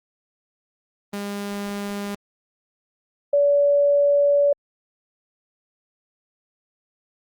sawtooth / sine tone pair in turn, 202.4 / 572.5 Hz, G#3 / D5, -44 / -44 cents, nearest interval octave + tritone, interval 1800 cents, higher second, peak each -23 / -14 dBFS, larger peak second, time 1.13-2.15 / 3.33-4.53 s, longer second, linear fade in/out 5 ms, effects Opus 32 kbps

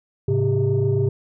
sine tone cluster, 106.6 / 134.1 / 397.3 Hz, G#2 / C3 / G4, +46 / +43 / +23 cents, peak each -20 dBFS, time 0.28-1.09 s, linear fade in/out 5 ms, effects tanh soft clip ceiling -11 dBFS

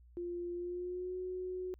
sine tone with pitch glide, 349.2 to 367.2 Hz, F4 to F#4, 0 to -13 cents, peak -37 dBFS, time 0.17-1.74 s, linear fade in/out 0 ms, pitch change +87 cents, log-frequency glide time 0.54-1.16 s, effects added 60 Hz sine -57 dBFS peak until 1.79 s

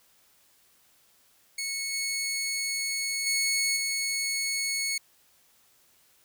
15% pulse tone with level steps, 2201 Hz, C#7, 13 cents flat, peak -24 / -22 / -18 / -21 dBFS, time 1.58-4.98 s, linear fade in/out 5 ms, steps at 1.93 / 3.26 / 3.76 s, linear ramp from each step 10 ms, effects white hiss -63 dBFS RMS until 6.24 s

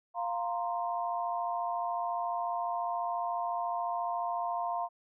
sine chord, F suspended fourth, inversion none, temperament equal, 698.5 / 932.3 / 1046.5 Hz, F5 / Bb5 / C6, 0 / 0 / 0 cents, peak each -33 / -36 / -37 dBFS, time 0.14-4.89 s, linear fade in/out 50 ms, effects none

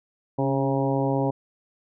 harmonic tone with a mistuned harmonic, 135.7 Hz, C#3, 36 cents flat, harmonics 1 / 2 / 3 / 4 / 5 / 6 / 7, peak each -26 / -26 / -29 / -28 / -33 / -32 / -33 dBFS, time 0.38-1.31 s, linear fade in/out 10 ms, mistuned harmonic 2, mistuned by +33 cents, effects none

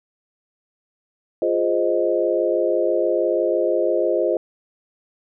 sine chord, F minor seventh, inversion none, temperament equal, 349.2 / 415.3 / 523.3 / 622.3 Hz, F4 / Ab4 / C5 / Eb5, 0 / 0 / 0 / 0 cents, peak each -22 / -24 / -22 / -22 dBFS, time 1.42-4.37 s, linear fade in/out 2 ms, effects none

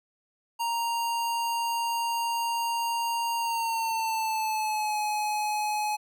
square tone with pitch glide, 932.3 to 845.1 Hz, A#5 to G#5, 0 to +30 cents, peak -27 dBFS, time 0.59-5.97 s, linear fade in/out 20 ms, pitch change -170 cents, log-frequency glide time 3.37-4.98 s, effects none

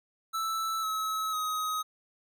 square tone with pitch steps, 1318.5 / 1289.9 / 1261.9 Hz, E6 / E6 / D#6, 0 / -38 / +24 cents, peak -30 dBFS, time 0.33-1.83 s, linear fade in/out 20 ms, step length 500 ms, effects none

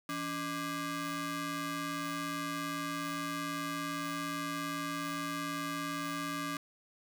sawtooth ring-modulated tone, 449.5 Hz, A4, 37 cents sharp, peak -28 dBFS, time 0.09-6.57 s, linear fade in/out 2 ms, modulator 733 Hz, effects none

